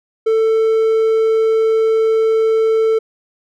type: tone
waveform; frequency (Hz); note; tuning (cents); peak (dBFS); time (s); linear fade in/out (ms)
triangle; 444.3; A4; +17; -9; 0.26-2.99; 10
effects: none